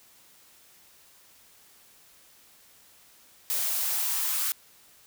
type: noise with high-pass filter sweep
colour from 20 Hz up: blue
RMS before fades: -28 dBFS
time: 3.5-4.52 s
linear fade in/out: 0 ms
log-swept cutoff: 510 to 1200 Hz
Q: 2.2
effects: white hiss -57 dBFS RMS until 5.06 s